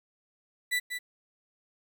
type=tone with echo; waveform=35% pulse; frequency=1975.5 Hz; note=B6; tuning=in tune; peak=-24 dBFS; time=0.71-0.8 s; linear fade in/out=20 ms; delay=190 ms; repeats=1; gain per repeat=-7 dB; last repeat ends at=0.99 s; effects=10-bit